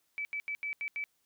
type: tone bursts at uneven times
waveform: sine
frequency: 2305 Hz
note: D7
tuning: 33 cents flat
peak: -33 dBFS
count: 6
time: 0.18-0.25 / 0.33-0.4 / 0.48-0.55 / 0.63-0.73 / 0.81-0.88 / 0.96-1.04 s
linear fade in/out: 0 ms
effects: white hiss -75 dBFS RMS until 1.25 s